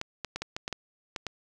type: clicks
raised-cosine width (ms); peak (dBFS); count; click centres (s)
0.2; -16; 9; 0.014 / 0.247 / 0.36 / 0.42 / 0.565 / 0.679 / 0.727 / 1.162 / 1.267
effects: none